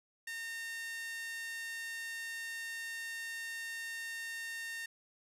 5% pulse tone with high-pass filter, 914 Hz, A#5, 34 cents flat, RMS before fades -42 dBFS, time 0.27-4.86 s, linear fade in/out 5 ms, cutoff 1900 Hz, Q 7, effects none

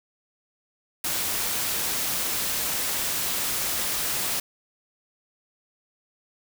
white noise, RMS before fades -27 dBFS, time 1.04-4.4 s, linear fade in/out 5 ms, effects none

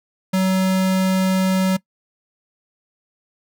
square tone, 188.3 Hz, F#3, 31 cents sharp, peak -16 dBFS, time 0.33-1.77 s, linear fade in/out 10 ms, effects noise-tail reverb RT60 0.1 s tail -21 dB re dry

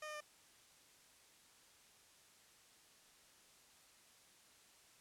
15% pulse tone with pitch steps, 612 / 607 / 600 Hz, D#5 / D#5 / D5, -29 / -43 / +37 cents, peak -39 dBFS, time 0.02-0.206 s, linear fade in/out 5 ms, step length 62 ms, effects white hiss -66 dBFS RMS until 5 s + low-pass 10000 Hz 12 dB/octave

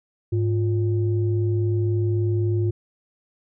sine tone pair together, 104.99 / 351.3 Hz, G#2 / F4, +19 / +10 cents, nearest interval octave + major sixth, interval 2091 cents, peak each -19 / -25 dBFS, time 0.32-2.71 s, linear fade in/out 10 ms, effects tanh soft clip ceiling -11 dBFS

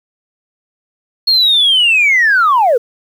sine linear sweep, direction down, 4331 to 439.4 Hz, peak -6 dBFS, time 1.27-2.78 s, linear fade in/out 10 ms, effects tanh soft clip ceiling -4 dBFS + 7-bit

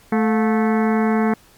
harmonic tone with a mistuned harmonic, 218.8 Hz, A3, 9 cents flat, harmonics 1 / 2 / 3 / 4 / 5 / 6 / 7 / 8 / 9 / 10, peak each -16 / -22 / -26 / -28 / -30 / -32 / -33 / -34 / -35 / -36 dBFS, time 0.12-1.34 s, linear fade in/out 5 ms, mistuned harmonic 3, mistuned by +130 cents, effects pink hiss -51 dBFS RMS until 1.57 s + MP3 96 kbps

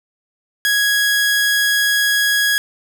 sawtooth tone, 1661.2 Hz, G#6, in tune, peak -10 dBFS, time 0.65-2.58 s, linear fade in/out 0 ms, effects none

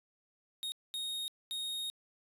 45% pulse tone bursts at uneven times, 3729 Hz, A#7, in tune, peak -36 dBFS, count 3, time 0.63-0.72 / 0.94-1.28 / 1.51-1.9 s, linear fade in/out 0 ms, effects resampled to 32000 Hz + 13-bit

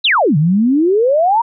sine exponential two-way sweep, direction down then up, 4133 to 142.5 to 962 Hz, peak -9 dBFS, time 0.04-1.42 s, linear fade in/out 10 ms, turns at 0.37 s, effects none

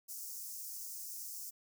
white high-pass noise, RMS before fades -45 dBFS, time 0.08-1.51 s, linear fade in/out 20 ms, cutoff 5200 Hz, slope 48 dB/octave, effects none

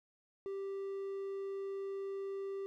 triangle tone, 392 Hz, G4, in tune, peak -36 dBFS, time 0.46-2.66 s, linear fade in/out 0 ms, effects none

